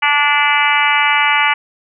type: harmonic tone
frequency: 291.1 Hz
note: D4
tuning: 15 cents flat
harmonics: 3 / 4 / 5 / 6 / 7 / 8 / 9 / 10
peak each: -17 / -19 / -20 / -22 / -17 / -17 / -23 / -21 dBFS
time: 0.02-1.54 s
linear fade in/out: 10 ms
effects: none

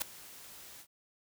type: noise with ADSR envelope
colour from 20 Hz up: white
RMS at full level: -30 dBFS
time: 0-0.87 s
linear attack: 18 ms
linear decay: 4 ms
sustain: -21 dB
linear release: 68 ms
effects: none

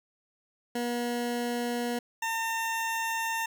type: tone pair in turn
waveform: 20% pulse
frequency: 240 / 906.6 Hz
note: B3 / A#5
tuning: -49 / -48 cents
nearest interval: octave + major seventh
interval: 2301 cents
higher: second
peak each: -24 dBFS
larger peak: neither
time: 0.75-1.99 / 2.22-3.46 s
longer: neither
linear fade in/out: 5 ms
effects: none

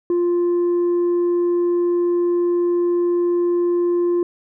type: tone with tanh clipping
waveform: sine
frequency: 349.2 Hz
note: F4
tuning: in tune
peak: -16 dBFS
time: 0.1-4.23 s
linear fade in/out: 2 ms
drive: 2 dB
effects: none

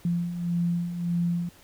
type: beating tone pair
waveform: sine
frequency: 171.2 / 172.9 Hz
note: F3 / F3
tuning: -34 / -17 cents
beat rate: 1.7 Hz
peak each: -32 / -25 dBFS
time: 0.05-1.49 s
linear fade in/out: 2 ms
effects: pink hiss -54 dBFS RMS until 1.63 s

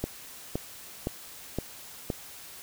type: click train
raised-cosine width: 2 ms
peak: -15 dBFS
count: 5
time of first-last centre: 0.04-2.102 s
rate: 1.94 Hz
effects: white hiss -46 dBFS RMS until 2.62 s

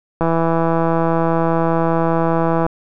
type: click train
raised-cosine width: 1 ms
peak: -4 dBFS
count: 406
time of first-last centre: 0.21-2.665 s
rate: 165 Hz
effects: none

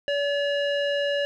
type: tone with low-pass filter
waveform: square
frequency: 571 Hz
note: D5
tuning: 49 cents flat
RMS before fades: -25 dBFS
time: 0.08-1.25 s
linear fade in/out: 0 ms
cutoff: 2900 Hz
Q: 2
effects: none

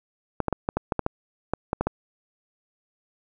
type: clicks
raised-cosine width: 1 ms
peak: -9 dBFS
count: 12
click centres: 0.403 / 0.483 / 0.527 / 0.689 / 0.77 / 0.922 / 0.993 / 1.064 / 1.536 / 1.731 / 1.81 / 1.87 s
effects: none

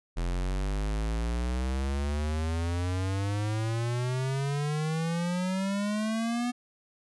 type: exponential sweep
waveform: square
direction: up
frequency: 42.42 to 246.9 Hz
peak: -28 dBFS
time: 0.16-6.52 s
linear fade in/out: 20 ms
effects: resampled to 24000 Hz

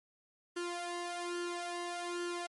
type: tone with flanger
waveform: sawtooth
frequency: 349.2 Hz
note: F4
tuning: in tune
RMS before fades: -39 dBFS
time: 0.56-2.47 s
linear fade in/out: 10 ms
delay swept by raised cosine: 0.65 to 1.85 ms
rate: 1.2 Hz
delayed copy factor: +0.75
effects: MP3 48 kbps

